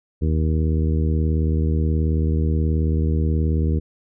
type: harmonic tone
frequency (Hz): 78.6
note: D#2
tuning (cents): +18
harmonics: 1 / 2 / 3 / 4 / 5 / 6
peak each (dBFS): -18 / -24 / -28 / -30 / -32 / -34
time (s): 0.21-3.8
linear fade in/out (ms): 20
effects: none